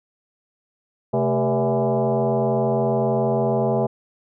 sine tone with frequency modulation, 130.81 Hz, C3, in tune, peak -17 dBFS, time 1.13-3.87 s, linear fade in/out 10 ms, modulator 175 Hz, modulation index 3.8, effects none

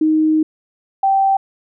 sine tone pair in turn, 312.2 / 778.8 Hz, D#4 / G5, +6 / -12 cents, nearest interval octave + major third, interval 1582 cents, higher second, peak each -11 dBFS, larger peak neither, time 0.01-0.43 / 1.03-1.37 s, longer first, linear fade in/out 5 ms, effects none

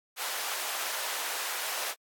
pink high-pass noise, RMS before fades -34 dBFS, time 0.16-1.95 s, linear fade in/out 50 ms, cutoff 740 Hz, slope 12 dB/octave, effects high-pass 400 Hz 12 dB/octave + AAC 64 kbps

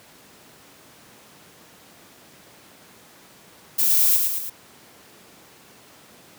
violet noise with echo, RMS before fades -19 dBFS, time 3.78-4.17 s, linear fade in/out 10 ms, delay 110 ms, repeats 3, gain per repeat -4 dB, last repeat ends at 4.5 s, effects pink hiss -49 dBFS RMS until 6.38 s + high-pass 150 Hz 12 dB/octave

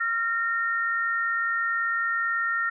sine tone pair together, 1379 / 1837.3 Hz, F6 / A#6, -22 / -26 cents, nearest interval perfect fourth, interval 496 cents, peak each -26 dBFS, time 0-2.7 s, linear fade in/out 10 ms, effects none

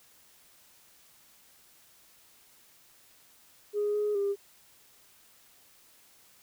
sine tone with pitch steps, 414.7 / 418 / 400.8 Hz, G#4 / G#4 / G4, -3 / +11 / +38 cents, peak -25 dBFS, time 3.73-4.36 s, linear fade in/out 50 ms, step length 210 ms, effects tanh soft clip ceiling -22 dBFS + white hiss -60 dBFS RMS until 6.42 s

